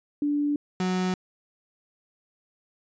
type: tone pair in turn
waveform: sine / 35% pulse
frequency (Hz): 291.4 / 184.15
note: D4 / F#3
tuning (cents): -13 / -8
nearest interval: minor sixth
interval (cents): 795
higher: first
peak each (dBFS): -22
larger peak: neither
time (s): 0.22-0.56 / 0.8-1.14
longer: neither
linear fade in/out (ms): 2
effects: resampled to 16000 Hz